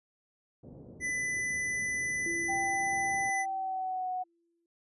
pink low-pass noise, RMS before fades -47 dBFS, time 0.63-3.3 s, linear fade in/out 5 ms, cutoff 520 Hz, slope 24 dB/octave
square tone, 2000 Hz, B6, 21 cents sharp, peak -31 dBFS, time 1-3.46 s, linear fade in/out 50 ms
sine tone with exponential decay, 338.5 Hz, E4, 46 cents sharp, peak -35 dBFS, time 2.26-4.66 s, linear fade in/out 2 ms, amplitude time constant 520 ms
sine tone with pitch glide, 785 to 736.7 Hz, G5 to F#5, +2 to -8 cents, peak -31 dBFS, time 2.48-4.24 s, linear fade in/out 20 ms, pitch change -110 cents, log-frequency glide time 3.25-4.1 s
effects high-pass 80 Hz 12 dB/octave + resampled to 24000 Hz

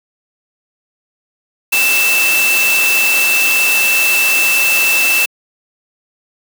sine tone in noise, 2653 Hz, E7, 10 cents sharp, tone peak -11 dBFS, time 1.72-5.26 s, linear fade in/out 10 ms, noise white, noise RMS -17 dBFS, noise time 1.72-5.26 s, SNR +3 dB, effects high-pass 300 Hz 12 dB/octave

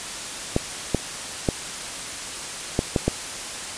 clicks, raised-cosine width 2 ms, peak -5 dBFS, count 6, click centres 0.564 / 0.947 / 1.488 / 2.791 / 2.962 / 3.08 s, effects white hiss -32 dBFS RMS until 3.77 s + resampled to 22050 Hz

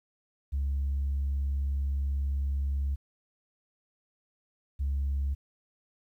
sine tone pair in turn, 69.3 / 69.3 Hz, C#2 / C#2, 0 / 0 cents, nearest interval unison, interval 0 cents, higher neither, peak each -25 dBFS, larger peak neither, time 0.52-2.96 / 4.79-5.35 s, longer first, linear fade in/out 20 ms, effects tanh soft clip ceiling -24 dBFS + 11-bit

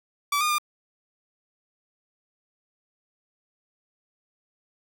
sawtooth tone with pitch steps, 1154 / 1219 / 1203 Hz, D6 / D#6 / D6, -31 / -36 / +41 cents, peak -18 dBFS, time 0.32-0.584 s, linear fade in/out 5 ms, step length 88 ms, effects none

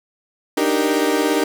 35% pulse chord, Eb major seventh, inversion third, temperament equal with one note detuned, 293.7 / 311.1 / 390.9 / 466.2 Hz, D4 / Eb4 / G4 / Bb4, 0 / 0 / -5 / 0 cents, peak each -20 dBFS, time 0.57-1.44 s, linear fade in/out 5 ms, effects none

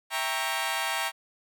15% pulse chord, E diminished seventh, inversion none, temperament equal with one note detuned, 659.3 / 790.8 / 932.3 / 1108.7 Hz, E5 / G5 / Bb5 / Db6, 0 / +15 / 0 / 0 cents, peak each -29 / -26 / -25 / -28 dBFS, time 0.1-1.12 s, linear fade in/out 50 ms, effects none

